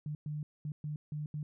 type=tone bursts at uneven times; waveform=sine; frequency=150 Hz; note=D3; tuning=37 cents sharp; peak=-35 dBFS; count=6; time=0.06-0.15 / 0.26-0.43 / 0.65-0.72 / 0.84-0.96 / 1.12-1.26 / 1.34-1.43 s; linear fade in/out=2 ms; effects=none